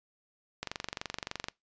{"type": "click train", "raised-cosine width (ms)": 0.2, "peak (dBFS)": -17, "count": 21, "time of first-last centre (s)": [0.63, 1.485], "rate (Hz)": 23.4, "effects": ["noise-tail reverb RT60 0.2 s tail -24 dB re dry", "resampled to 16000 Hz"]}